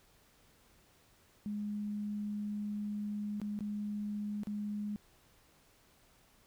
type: tone with dropouts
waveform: sine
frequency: 207.7 Hz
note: G#3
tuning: in tune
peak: -35 dBFS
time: 1.46-4.96 s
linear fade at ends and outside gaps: 0 ms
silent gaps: 3.4-3.416 / 3.59-3.607 / 4.434-4.471 s
effects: pink hiss -66 dBFS RMS until 6.46 s